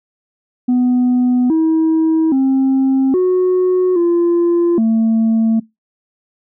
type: tone with pitch steps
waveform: sine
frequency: 248.7 / 320.8 / 266.5 / 366.7 / 343.8 / 224.2 Hz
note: B3 / E4 / C4 / F#4 / F4 / A3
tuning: +12 / -47 / +32 / -15 / -27 / +33 cents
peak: -8 dBFS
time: 0.68-5.6 s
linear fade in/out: 10 ms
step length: 820 ms
effects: noise-tail reverb RT60 0.2 s tail -24 dB re dry + tanh soft clip ceiling -9 dBFS